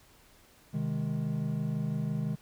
triangle chord, Ab major, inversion first, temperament just, 129.78 / 155.74 / 207.7 Hz, C3 / Eb3 / Ab3, -14 / +2 / 0 cents, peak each -33 / -30 / -33 dBFS, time 0.73-2.36 s, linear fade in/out 20 ms, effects pink hiss -60 dBFS RMS until 2.41 s

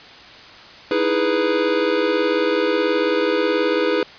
square chord, E major seventh, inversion third, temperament equal, 311.1 / 329.6 / 415.3 / 493.9 Hz, D#4 / E4 / G#4 / B4, 0 / 0 / 0 / 0 cents, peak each -26 / -25 / -22 / -21 dBFS, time 0.91-4.03 s, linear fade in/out 2 ms, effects white hiss -41 dBFS RMS until 4.18 s + resampled to 11025 Hz

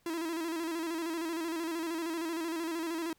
45% pulse tone with vibrato, 329.6 Hz, E4, in tune, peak -33 dBFS, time 0.06-3.13 s, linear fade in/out 2 ms, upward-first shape square, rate 13 Hz, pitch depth 56 cents each way, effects pink hiss -70 dBFS RMS until 3.18 s

